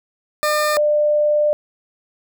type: tone pair in turn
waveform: 20% pulse / sine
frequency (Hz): 603 / 596.8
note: D5 / D5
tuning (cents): +46 / +28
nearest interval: unison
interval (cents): 18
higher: first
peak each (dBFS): -11 / -13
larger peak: first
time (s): 0.43-0.77 / 0.77-1.53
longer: second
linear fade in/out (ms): 0
effects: none